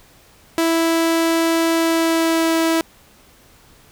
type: tone with pitch glide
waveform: sawtooth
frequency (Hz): 329.6 to 326.9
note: E4 to E4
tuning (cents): 0 to -14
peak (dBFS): -11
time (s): 0.58-2.81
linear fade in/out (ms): 0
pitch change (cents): -14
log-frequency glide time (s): 1.73-2.51
effects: pink hiss -50 dBFS RMS until 3.91 s